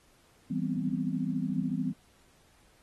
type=chord; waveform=sine; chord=C major seventh; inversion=first; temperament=equal with one note detuned; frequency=164.81 / 196 / 246.9 / 260.7 Hz; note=E3 / G3 / B3 / C4; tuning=0 / 0 / 0 / -6 cents; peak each=-34 dBFS; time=0.5-1.93 s; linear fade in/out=10 ms; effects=pink hiss -64 dBFS RMS until 2.82 s + AAC 32 kbps